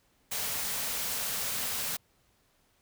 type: band-stop noise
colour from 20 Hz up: white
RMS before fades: -33 dBFS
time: 0.31-1.97 s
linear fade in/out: 10 ms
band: 280 to 400 Hz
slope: 96 dB/octave
effects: pink hiss -69 dBFS RMS until 2.81 s